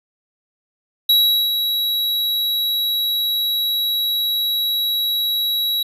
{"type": "tone with ADSR envelope", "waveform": "square", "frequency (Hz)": 3881, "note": "B7", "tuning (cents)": -31, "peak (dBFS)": -11, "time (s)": [1.09, 5.83], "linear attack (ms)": 6, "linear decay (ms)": 400, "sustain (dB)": -7, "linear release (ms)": 5, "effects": ["resampled to 32000 Hz"]}